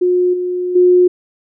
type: tone with level steps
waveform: sine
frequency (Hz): 360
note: F#4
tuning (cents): -47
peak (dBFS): -10 / -16 / -6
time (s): 0.01-1.08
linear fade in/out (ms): 10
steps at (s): 0.33 / 0.75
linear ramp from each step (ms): 10
effects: none